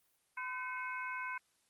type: harmonic tone with a mistuned harmonic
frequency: 508 Hz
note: B4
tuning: 49 cents sharp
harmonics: 2 / 3 / 4 / 5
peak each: -42 / -42 / -44 / -50 dBFS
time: 0.37-1.38 s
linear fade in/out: 5 ms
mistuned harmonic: 4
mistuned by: +120 cents
effects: white hiss -75 dBFS RMS until 1.69 s + Opus 32 kbps